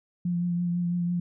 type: tone with vibrato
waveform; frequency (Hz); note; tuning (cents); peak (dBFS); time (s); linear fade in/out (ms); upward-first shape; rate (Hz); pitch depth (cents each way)
sine; 174.61; F3; 0; -24; 0.25-1.2; 5; triangle; 6; 26
effects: none